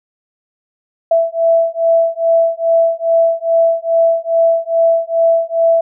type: beating tone pair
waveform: sine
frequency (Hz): 662 / 664.4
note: E5 / E5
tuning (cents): +7 / +13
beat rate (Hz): 2.4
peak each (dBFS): -13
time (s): 1.11-5.81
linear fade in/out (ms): 5
effects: none